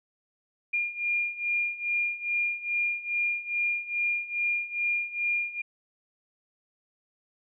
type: beating tone pair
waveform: sine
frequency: 2410 / 2412.4 Hz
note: D7 / D7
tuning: +44 / +46 cents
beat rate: 2.4 Hz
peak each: -31 / -28 dBFS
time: 0.73-5.62 s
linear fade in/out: 10 ms
effects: none